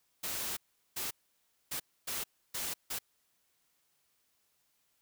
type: noise bursts at uneven times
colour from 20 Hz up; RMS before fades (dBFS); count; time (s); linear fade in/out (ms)
white; -37; 6; 0.23-0.57 / 0.96-1.11 / 1.71-1.8 / 2.07-2.24 / 2.54-2.74 / 2.9-2.99; 10
effects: white hiss -75 dBFS RMS until 5.01 s